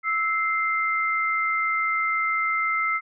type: tone pair together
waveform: sine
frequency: 1312 / 2086 Hz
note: E6 / C7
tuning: -9 / -6 cents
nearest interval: minor sixth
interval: 803 cents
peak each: -24 dBFS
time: 0.03-3.01 s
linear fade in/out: 50 ms
effects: none